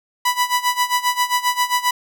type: tone with tremolo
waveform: sawtooth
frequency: 987.8 Hz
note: B5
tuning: in tune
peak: -10 dBFS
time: 0.25-1.91 s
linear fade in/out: 5 ms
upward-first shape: sine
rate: 7.5 Hz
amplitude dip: 85%
effects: none